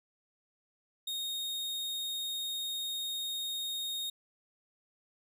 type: tone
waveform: 40% pulse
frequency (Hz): 3715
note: A#7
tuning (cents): -7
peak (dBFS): -33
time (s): 1.07-4.1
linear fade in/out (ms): 5
effects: none